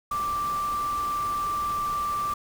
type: tone in noise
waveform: sine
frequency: 1174.7 Hz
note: D6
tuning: in tune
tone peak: -25 dBFS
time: 0.11-2.34 s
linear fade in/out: 5 ms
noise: pink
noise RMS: -40 dBFS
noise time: 0.11-2.34 s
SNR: +12 dB
effects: none